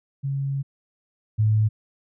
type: tone pair in turn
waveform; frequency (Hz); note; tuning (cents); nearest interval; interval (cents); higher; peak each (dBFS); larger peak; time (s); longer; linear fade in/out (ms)
sine; 137.9 / 107.98; C#3 / A2; -9 / -32; major third; 423; first; -23 / -16; second; 0.23-0.63 / 1.38-1.69; first; 20
effects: none